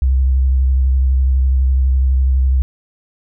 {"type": "tone with vibrato", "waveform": "sine", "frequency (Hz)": 65.41, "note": "C2", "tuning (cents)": 0, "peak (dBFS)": -10, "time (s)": [0.02, 2.62], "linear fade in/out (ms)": 0, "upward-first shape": "triangle", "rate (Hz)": 12, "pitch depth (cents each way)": 43, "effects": []}